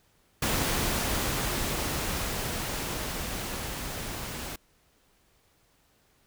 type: noise with level ramp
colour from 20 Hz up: pink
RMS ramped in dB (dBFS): -27 to -37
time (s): 0.42-4.56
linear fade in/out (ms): 5
effects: pink hiss -66 dBFS RMS until 6.26 s